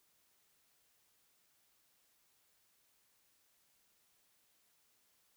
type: silence
effects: white hiss -74 dBFS RMS until 5.36 s